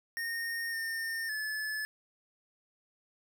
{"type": "tone with pitch steps", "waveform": "square", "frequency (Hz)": [1844, 1818, 1727], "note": ["A#6", "A#6", "A6"], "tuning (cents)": [-19, -44, -33], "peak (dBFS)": -34, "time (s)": [0.17, 1.85], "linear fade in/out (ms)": 0, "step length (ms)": 560, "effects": []}